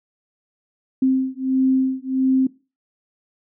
sine beating tone pair, 261.6 / 263.1 Hz, C4 / C4, 0 / +10 cents, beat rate 1.5 Hz, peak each -19 dBFS, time 1.02-2.47 s, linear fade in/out 5 ms, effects noise-tail reverb RT60 0.3 s tail -20 dB re dry

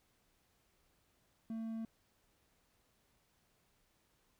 triangle tone, 224.5 Hz, A3, 35 cents sharp, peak -37 dBFS, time 1.5-1.85 s, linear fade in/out 2 ms, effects pink hiss -75 dBFS RMS until 4.39 s

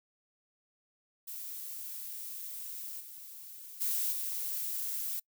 violet noise with level steps, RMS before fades -42 / -48 / -32 / -36 dBFS, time 1.27-5.2 s, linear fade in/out 10 ms, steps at 2.99 / 3.8 / 4.11 s, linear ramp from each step 20 ms, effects noise-tail reverb RT60 0.1 s tail -26 dB re dry

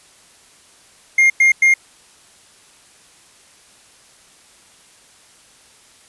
triangle tone bursts, 2123 Hz, C7, 25 cents sharp, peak -7 dBFS, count 3, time 1.18-1.74 s, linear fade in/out 5 ms, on 120 ms, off 100 ms, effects white hiss -49 dBFS RMS until 6.08 s + resampled to 24000 Hz

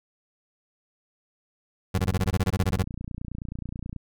30% pulse tone bursts, 93.9 Hz, F#2, 26 cents sharp, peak -18 dBFS, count 14, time 1.94-2.829 s, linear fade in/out 10 ms, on 44 ms, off 21 ms
click train, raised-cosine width 5 ms, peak -22 dBFS, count 59, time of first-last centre 1.99-3.963 s, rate 29.4 Hz
effects none

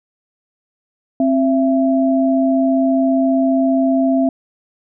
sine tone pair together, 265.6 / 669.3 Hz, C4 / E5, +26 / +26 cents, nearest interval octave + major third, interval 1600 cents, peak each -13 / -17 dBFS, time 1.2-4.29 s, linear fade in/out 2 ms, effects none

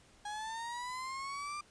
35% pulse linear sweep, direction up, 823 to 1196 Hz, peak -37 dBFS, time 0.25-1.61 s, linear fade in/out 5 ms, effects pink hiss -63 dBFS RMS until 1.7 s + resampled to 22050 Hz

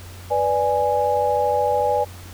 sine chord, G# diminished, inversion first, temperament equal, 493.9 / 587.3 / 830.6 Hz, B4 / D5 / G#5, 0 / 0 / 0 cents, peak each -22 / -22 / -20 dBFS, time 0.3-2.05 s, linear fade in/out 20 ms, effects added 90 Hz sine -37 dBFS peak until 2.33 s + pink hiss -43 dBFS RMS until 2.33 s

